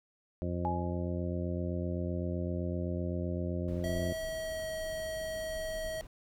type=harmonic tone; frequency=87.8 Hz; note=F2; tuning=10 cents sharp; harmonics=1 / 2 / 3 / 4 / 5 / 6 / 7; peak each=-35 / -37 / -41 / -40 / -53 / -43 / -43 dBFS; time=0.42-4.13 s; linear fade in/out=0 ms
type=tone with exponential decay; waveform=sine; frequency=840 Hz; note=G#5; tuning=19 cents sharp; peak=-29 dBFS; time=0.65-1.25 s; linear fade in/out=0 ms; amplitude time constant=130 ms
type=noise; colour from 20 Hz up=brown; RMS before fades=-46 dBFS; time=3.68-6.07 s; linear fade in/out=2 ms
type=tone with pitch glide; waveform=square; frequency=645 to 637.6 Hz; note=E5 to D#5; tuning=-38 to +42 cents; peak=-36 dBFS; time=3.84-6.01 s; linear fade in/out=0 ms; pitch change=-20 cents; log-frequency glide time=4.09-4.67 s
effects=none